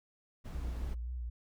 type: noise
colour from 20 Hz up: brown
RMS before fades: -42 dBFS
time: 0.44-0.95 s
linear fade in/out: 20 ms
type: tone with vibrato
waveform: sine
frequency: 60.4 Hz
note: B1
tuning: 38 cents flat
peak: -36 dBFS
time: 0.54-1.3 s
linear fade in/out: 10 ms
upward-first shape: sine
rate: 3.8 Hz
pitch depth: 57 cents each way
effects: none